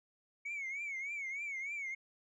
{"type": "tone with vibrato", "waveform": "sine", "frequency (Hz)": 2226, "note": "C#7", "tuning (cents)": 7, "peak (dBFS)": -36, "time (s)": [0.45, 1.95], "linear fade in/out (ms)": 10, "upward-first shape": "triangle", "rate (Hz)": 3.3, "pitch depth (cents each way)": 130, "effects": ["tanh soft clip ceiling -36 dBFS"]}